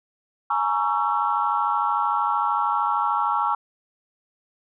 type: chord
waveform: sine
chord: A# half-diminished seventh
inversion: third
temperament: just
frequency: 839.1 / 932.3 / 1118.8 / 1342.6 Hz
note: G#5 / A#5 / C#6 / E6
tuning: +18 / 0 / +16 / +31 cents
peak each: -25 dBFS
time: 0.5-3.55 s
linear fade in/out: 5 ms
effects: tanh soft clip ceiling -9 dBFS